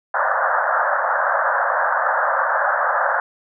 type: band-pass noise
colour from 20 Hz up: white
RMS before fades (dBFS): -19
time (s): 0.14-3.2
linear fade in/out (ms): 2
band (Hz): 530 to 1700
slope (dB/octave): 96
effects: none